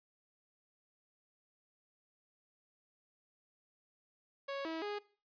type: tone with pitch steps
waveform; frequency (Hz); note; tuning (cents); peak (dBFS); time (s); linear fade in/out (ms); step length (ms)
sawtooth; 554 / 323.8 / 413.1; C#5 / E4 / G#4; -1 / -31 / -9; -34; 4.48-4.99; 10; 170
effects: noise-tail reverb RT60 0.4 s tail -20 dB re dry + resampled to 11025 Hz